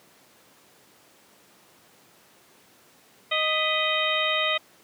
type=harmonic tone with a mistuned harmonic; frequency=622.3 Hz; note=D#5; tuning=in tune; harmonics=1 / 2 / 3 / 4 / 5 / 6; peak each=-29 / -29 / -29 / -29 / -29 / -29 dBFS; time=3.31-4.58 s; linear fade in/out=10 ms; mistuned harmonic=3; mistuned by=+110 cents; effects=pink hiss -56 dBFS RMS until 4.83 s + high-pass 200 Hz 12 dB/octave